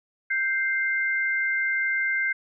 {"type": "tone pair together", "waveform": "sine", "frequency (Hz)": [1568, 2093], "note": ["G6", "C7"], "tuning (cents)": [0, 0], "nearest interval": "perfect fourth", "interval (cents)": 500, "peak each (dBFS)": -25, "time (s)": [0.3, 2.33], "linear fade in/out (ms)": 10, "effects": []}